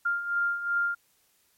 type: beating tone pair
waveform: sine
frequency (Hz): 1396.9 / 1399.6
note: F6 / F6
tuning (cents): 0 / +3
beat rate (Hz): 2.7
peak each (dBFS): -32 / -26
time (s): 0.05-0.95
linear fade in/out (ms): 10
effects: white hiss -67 dBFS RMS until 1.57 s + MP3 64 kbps